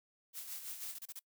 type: noise with tremolo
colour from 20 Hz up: blue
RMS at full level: -43 dBFS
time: 0.33-0.98 s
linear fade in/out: 50 ms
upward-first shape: sine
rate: 6.1 Hz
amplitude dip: 55%
type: noise bursts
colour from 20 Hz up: blue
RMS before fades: -46 dBFS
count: 6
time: 0.81-1.193 s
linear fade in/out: 5 ms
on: 38 ms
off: 31 ms
effects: noise-tail reverb RT60 0.1 s tail -24 dB re dry